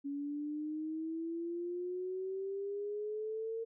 sine exponential sweep, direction up, 280 to 457.4 Hz, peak -36 dBFS, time 0.04-3.65 s, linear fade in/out 20 ms, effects none

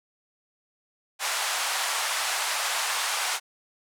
pink band-pass noise, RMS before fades -28 dBFS, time 1.19-3.4 s, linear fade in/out 50 ms, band 770 to 11000 Hz, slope 24 dB/octave, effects none

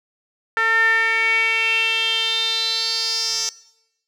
sawtooth tone with band-pass filter sweep, 450 Hz, A4, 39 cents sharp, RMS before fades -20 dBFS, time 0.57-3.49 s, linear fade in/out 0 ms, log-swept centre 1600 to 5800 Hz, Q 6.8, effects noise-tail reverb RT60 0.9 s tail -20 dB re dry

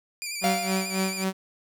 15% pulse tone with vibrato, 2368 Hz, D7, 14 cents sharp, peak -24 dBFS, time 0.22-1.24 s, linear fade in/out 0 ms, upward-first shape square, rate 11 Hz, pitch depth 35 cents each way
sawtooth tone with tremolo, 190 Hz, F#3, 46 cents sharp, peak -19 dBFS, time 0.41-1.33 s, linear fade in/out 50 ms, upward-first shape sine, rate 3.7 Hz, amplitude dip 80%
45% pulse tone with exponential decay, 699 Hz, F5, 1 cent sharp, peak -21 dBFS, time 0.44-1.27 s, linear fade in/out 0 ms, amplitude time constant 180 ms
effects none

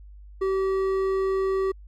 sine tone with hard clipping, 384 Hz, G4, 36 cents flat, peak -23 dBFS, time 0.41-1.72 s, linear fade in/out 10 ms, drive 8 dB, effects added 50 Hz sine -42 dBFS peak until 1.87 s + MP3 96 kbps

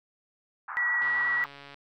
white band-pass noise, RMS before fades -37 dBFS, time 0.68-1.46 s, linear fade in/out 5 ms, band 880 to 1600 Hz, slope 48 dB/octave
sine tone with vibrato, 1934 Hz, B6, 37 cents flat, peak -24 dBFS, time 0.77-1.44 s, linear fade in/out 0 ms, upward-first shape square, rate 8.2 Hz, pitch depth 8 cents each way
click train, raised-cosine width 0.3 ms, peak -30 dBFS, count 103, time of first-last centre 1.02-1.743 s, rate 141 Hz
effects none

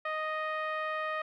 10% pulse tone with low-pass filter, 622.3 Hz, D#5, in tune, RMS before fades -34 dBFS, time 0.05-1.22 s, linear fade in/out 5 ms, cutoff 1600 Hz, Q 1.4, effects none

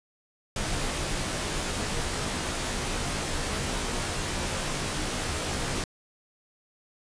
pink noise with comb filter, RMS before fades -30 dBFS, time 0.56-5.84 s, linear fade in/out 2 ms, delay 18 ms, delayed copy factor -0.65, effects resampled to 22050 Hz

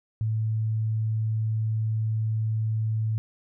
sine tone, 110 Hz, A2, in tune, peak -23 dBFS, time 0.21-3.18 s, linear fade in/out 0 ms, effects none

